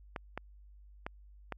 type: clicks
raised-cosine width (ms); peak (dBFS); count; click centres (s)
0.5; -22; 4; 0.162 / 0.376 / 1.065 / 1.523
effects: added 50 Hz sine -53 dBFS peak until 1.57 s